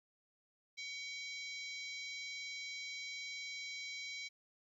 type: harmonic tone with a mistuned harmonic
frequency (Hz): 796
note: G5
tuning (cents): +26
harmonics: 3 / 4 / 5 / 6 / 7 / 8 / 9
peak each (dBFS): -45 / -57 / -48 / -58 / -53 / -59 / -60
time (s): 0.77-4.29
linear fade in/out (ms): 20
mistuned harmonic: 3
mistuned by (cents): -95
effects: 13-bit